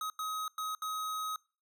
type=tone bursts at uneven times; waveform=square; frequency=1266 Hz; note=D#6; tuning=30 cents sharp; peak=-35 dBFS; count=4; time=0.01-0.1 / 0.19-0.48 / 0.58-0.75 / 0.82-1.36 s; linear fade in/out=2 ms; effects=noise-tail reverb RT60 0.4 s tail -26 dB re dry